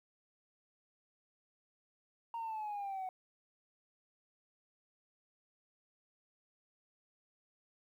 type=exponential sweep; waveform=sine; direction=down; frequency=932.3 to 740 Hz; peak=-36 dBFS; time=2.34-3.09 s; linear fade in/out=2 ms; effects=tanh soft clip ceiling -36 dBFS + 12-bit